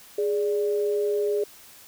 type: tone pair together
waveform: sine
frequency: 413.9 / 585.3 Hz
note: G#4 / D5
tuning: -6 / -6 cents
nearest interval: tritone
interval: 600 cents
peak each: -22 / -31 dBFS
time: 0.18-1.44 s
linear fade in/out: 5 ms
effects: white hiss -49 dBFS RMS until 1.87 s